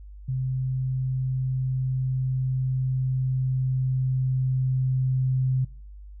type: tone with level ramp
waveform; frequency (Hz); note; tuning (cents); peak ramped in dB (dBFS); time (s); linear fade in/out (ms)
sine; 130; C3; -11; -24 to -20; 0.28-5.65; 10
effects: noise-tail reverb RT60 0.5 s tail -26 dB re dry + added 50 Hz sine -40 dBFS peak until 6.2 s